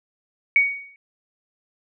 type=tone with exponential decay; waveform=sine; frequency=2241 Hz; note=C#7; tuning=18 cents sharp; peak=-10 dBFS; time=0.56-0.96 s; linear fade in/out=1 ms; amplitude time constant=85 ms; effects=none